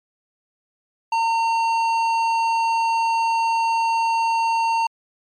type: tone with tanh clipping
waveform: sine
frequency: 912 Hz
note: A#5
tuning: 38 cents flat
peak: -19 dBFS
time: 1.12-4.87 s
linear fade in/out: 5 ms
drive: 12 dB
effects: MP3 96 kbps